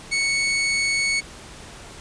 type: tone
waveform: sawtooth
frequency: 2217 Hz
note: C#7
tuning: in tune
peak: -16 dBFS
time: 0.11-1.21 s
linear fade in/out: 20 ms
effects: pink hiss -41 dBFS RMS until 2 s + resampled to 22050 Hz